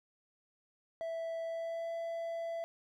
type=tone with pitch glide; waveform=triangle; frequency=659.3 to 667.7 Hz; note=E5 to E5; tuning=0 to +22 cents; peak=-34 dBFS; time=1.01-2.64 s; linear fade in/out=0 ms; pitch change=+22 cents; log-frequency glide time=1.44-1.92 s; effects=none